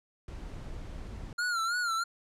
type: noise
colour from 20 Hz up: brown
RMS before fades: -41 dBFS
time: 0.28-1.33 s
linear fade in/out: 2 ms
type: tone with vibrato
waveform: square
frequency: 1396.9 Hz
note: F6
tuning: in tune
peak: -29 dBFS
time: 1.38-2.04 s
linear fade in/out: 10 ms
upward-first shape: sine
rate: 3.1 Hz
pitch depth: 92 cents each way
effects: low-pass 9000 Hz 12 dB/octave